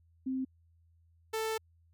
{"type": "tone pair in turn", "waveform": ["sine", "sawtooth"], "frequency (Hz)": [261.6, 441.9], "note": ["C4", "A4"], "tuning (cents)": [0, 7], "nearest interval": "major sixth", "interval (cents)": 907, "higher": "second", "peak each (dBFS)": [-31, -28], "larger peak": "second", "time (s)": [[0.26, 0.45], [1.33, 1.58]], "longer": "second", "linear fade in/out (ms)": 10, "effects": ["added 83 Hz sine -63 dBFS peak until 1.93 s"]}